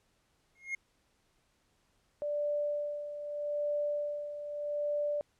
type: tone with exponential growth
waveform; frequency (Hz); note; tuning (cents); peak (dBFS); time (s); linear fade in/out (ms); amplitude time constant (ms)
triangle; 2145; C7; +42; -28; 0.55-0.75; 5; 42
type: tone with tremolo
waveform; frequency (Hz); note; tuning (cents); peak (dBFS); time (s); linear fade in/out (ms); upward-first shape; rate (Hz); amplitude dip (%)
sine; 587.3; D5; 0; -29; 2.22-5.21; 0; sine; 0.81; 65
effects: pink hiss -73 dBFS RMS until 5.39 s + low-pass 10000 Hz 12 dB/octave